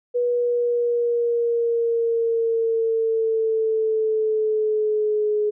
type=exponential sweep; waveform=sine; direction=down; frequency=487.2 to 420 Hz; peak=-18 dBFS; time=0.14-5.51 s; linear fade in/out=20 ms; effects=none